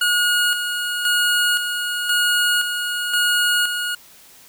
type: tone with tremolo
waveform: 25% pulse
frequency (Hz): 1442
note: F#6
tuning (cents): -45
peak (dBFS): -12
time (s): 0.01-3.95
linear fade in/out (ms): 5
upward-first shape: square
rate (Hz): 0.96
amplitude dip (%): 50
effects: white hiss -47 dBFS RMS until 4.48 s